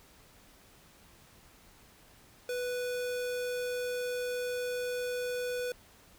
square tone, 493.9 Hz, B4, in tune, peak -33 dBFS, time 2.49-5.72 s, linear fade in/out 2 ms, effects pink hiss -59 dBFS RMS until 6.18 s

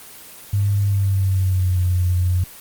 sine tone with pitch glide, 100.8 to 89.8 Hz, G2 to F2, +49 to +49 cents, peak -15 dBFS, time 0.53-2.44 s, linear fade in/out 5 ms, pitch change -200 cents, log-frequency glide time 0.83-1.82 s, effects white hiss -40 dBFS RMS until 2.6 s + Opus 24 kbps

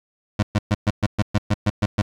25% pulse tone bursts, 103.83 Hz, G#2, in tune, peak -12 dBFS, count 11, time 0.39-2.019 s, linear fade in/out 5 ms, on 39 ms, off 120 ms, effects low-pass 6000 Hz 12 dB/octave + 9-bit

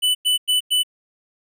square tone bursts, 2986 Hz, F#7, 15 cents sharp, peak -16 dBFS, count 4, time 0.02-0.834 s, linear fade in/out 20 ms, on 130 ms, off 98 ms, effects none

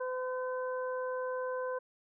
harmonic tone, 509 Hz, C5, 48 cents flat, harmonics 1 / 2 / 3, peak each -34 / -40 / -44 dBFS, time 0-1.79 s, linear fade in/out 10 ms, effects none

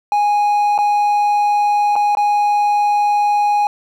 triangle tone with dropouts, 827 Hz, G#5, 8 cents flat, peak -10 dBFS, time 0.12-3.67 s, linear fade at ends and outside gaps 1 ms, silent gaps 0.779-0.787 / 1.956-1.962 / 2.151-2.171 s, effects none

